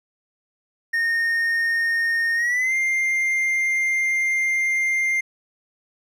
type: tone with pitch glide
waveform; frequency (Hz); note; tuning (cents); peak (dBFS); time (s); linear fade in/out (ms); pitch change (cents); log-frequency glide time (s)
triangle; 1841 to 2103; A#6 to C7; -22 to +8; -17; 0.93-5.21; 10; +230; 2.35-2.74
effects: none